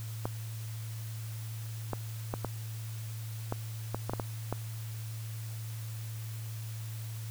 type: clicks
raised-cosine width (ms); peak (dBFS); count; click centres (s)
1; -18; 10; 0.255 / 1.933 / 2.339 / 2.447 / 3.524 / 3.946 / 4.096 / 4.135 / 4.198 / 4.526
effects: added 111 Hz sine -37 dBFS peak until 7.3 s + white hiss -50 dBFS RMS until 7.3 s